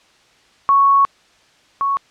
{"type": "tone pair in turn", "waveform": "sine", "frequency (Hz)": [1108.7, 1108.7], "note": ["C#6", "C#6"], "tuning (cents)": [0, 0], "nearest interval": "unison", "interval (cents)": 0, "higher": "neither", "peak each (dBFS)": [-9, -15], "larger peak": "first", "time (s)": [[0.69, 1.05], [1.81, 1.97]], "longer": "first", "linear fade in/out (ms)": 0, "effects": ["white hiss -53 dBFS RMS until 2.1 s", "low-pass 5000 Hz 12 dB/octave"]}